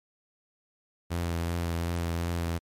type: tone with vibrato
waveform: sawtooth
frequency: 85 Hz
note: F2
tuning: 46 cents flat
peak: -24 dBFS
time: 1.1-2.59 s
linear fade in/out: 20 ms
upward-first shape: triangle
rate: 2.7 Hz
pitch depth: 25 cents each way
effects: MP3 64 kbps